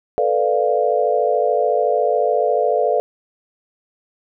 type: chord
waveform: sine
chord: B half-diminished seventh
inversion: third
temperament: equal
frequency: 440 / 493.9 / 587.3 / 698.5 Hz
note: A4 / B4 / D5 / F5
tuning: 0 / 0 / 0 / 0 cents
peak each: -20 dBFS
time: 0.18-3 s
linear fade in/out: 0 ms
effects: none